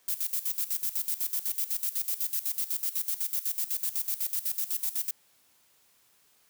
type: noise with tremolo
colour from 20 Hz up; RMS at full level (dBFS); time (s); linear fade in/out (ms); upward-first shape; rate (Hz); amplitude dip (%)
violet; -29; 0.08-5.11; 5; square; 8; 80
effects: white hiss -65 dBFS RMS until 6.49 s + high-pass 60 Hz 12 dB/octave